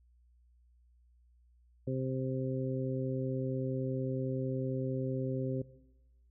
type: harmonic tone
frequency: 130.81 Hz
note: C3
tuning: in tune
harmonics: 1 / 2 / 3 / 4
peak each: -34 / -37 / -39 / -40 dBFS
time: 1.87-5.62 s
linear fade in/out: 5 ms
effects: noise-tail reverb RT60 1.0 s tail -19 dB re dry + added 60 Hz sine -62 dBFS peak until 6.3 s